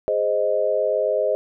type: chord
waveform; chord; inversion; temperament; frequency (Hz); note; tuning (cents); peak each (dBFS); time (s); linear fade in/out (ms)
sine; Ab major; none; equal; 415.3 / 523.3 / 622.3; Ab4 / C5 / Eb5; 0 / 0 / 0; -25 / -22 / -21; 0.08-1.35; 0
effects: none